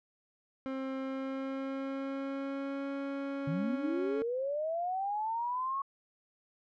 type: tone with pitch glide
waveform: 30% pulse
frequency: 265.6 to 276.9 Hz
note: C4 to C#4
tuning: +26 to -2 cents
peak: -32 dBFS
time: 0.66-4.22 s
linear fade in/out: 0 ms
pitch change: +72 cents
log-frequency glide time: 0.97-2.88 s
type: linear sweep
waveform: sine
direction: up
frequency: 142.9 to 1108.7 Hz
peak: -31 dBFS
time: 3.47-5.82 s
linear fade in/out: 5 ms
effects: low-pass 2000 Hz 12 dB/octave